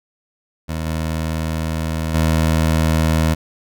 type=tone with level steps; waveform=20% pulse; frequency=79.9 Hz; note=D#2; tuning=47 cents sharp; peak=-17 / -15 / -9 dBFS; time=0.68-3.35 s; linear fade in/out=20 ms; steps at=0.86 / 2.14 s; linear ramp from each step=10 ms; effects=none